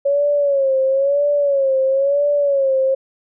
sine tone with vibrato, 554.4 Hz, C#5, in tune, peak -13 dBFS, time 0.05-2.95 s, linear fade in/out 10 ms, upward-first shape sine, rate 1 Hz, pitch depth 81 cents each way, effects none

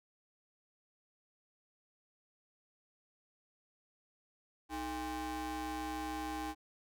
35% pulse ring-modulated tone, 247.3 Hz, B3, 3 cents sharp, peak -33 dBFS, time 4.69-6.55 s, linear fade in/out 50 ms, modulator 558 Hz, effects none

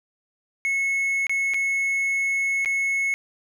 triangle tone with dropouts, 2190 Hz, C#7, 22 cents flat, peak -19 dBFS, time 0.65-3.14 s, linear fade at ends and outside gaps 0 ms, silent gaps 1.268-1.295 / 1.537-1.543 / 2.648-2.658 s, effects none

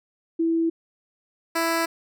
sine / 10% pulse tone pair in turn, 329.6 / 331 Hz, E4 / E4, 0 / +7 cents, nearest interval unison, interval 7 cents, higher second, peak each -19 / -13 dBFS, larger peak second, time 0.39-0.7 / 1.55-1.86 s, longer neither, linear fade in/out 10 ms, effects none

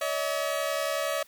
sawtooth tone pair together, 569 / 639.9 Hz, C#5 / D#5, +45 / +48 cents, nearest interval major second, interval 203 cents, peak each -26 dBFS, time 0.01-1.23 s, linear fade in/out 5 ms, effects white hiss -57 dBFS RMS until 1.27 s

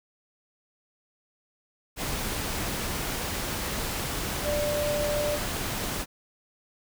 sine tone in noise, 590 Hz, D5, 8 cents sharp, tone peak -26 dBFS, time 4.43-5.39 s, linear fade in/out 50 ms, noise pink, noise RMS -31 dBFS, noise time 1.96-6.06 s, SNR +2 dB, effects none

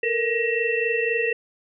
sine tone cluster, 449.6 / 473.5 / 1893 / 2689 Hz, A4 / A#4 / A#6 / E7, +37 / +27 / +26 / +34 cents, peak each -26 dBFS, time 0.03-1.33 s, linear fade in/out 5 ms, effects none

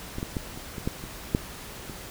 clicks, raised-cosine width 3 ms, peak -19 / -17 / -15 / -26 / -22 / -13 / -25 / -8 / -25 dBFS, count 9, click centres 0.184 / 0.229 / 0.368 / 0.575 / 0.782 / 0.875 / 1.039 / 1.349 / 1.897 s, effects pink hiss -41 dBFS RMS until 2.1 s

